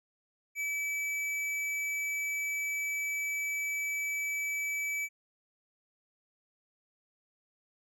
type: tone with tanh clipping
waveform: sine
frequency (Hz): 2300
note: D7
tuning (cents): -37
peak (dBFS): -33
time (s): 0.55-5.09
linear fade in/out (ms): 50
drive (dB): 14
effects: none